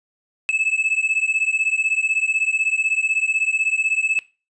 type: beating tone pair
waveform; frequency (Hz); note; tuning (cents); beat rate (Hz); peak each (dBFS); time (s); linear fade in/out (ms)
triangle; 2600 / 2616; E7 / E7; -24 / -14; 16; -19; 0.49-4.19; 0
effects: noise-tail reverb RT60 0.3 s tail -19 dB re dry + resampled to 22050 Hz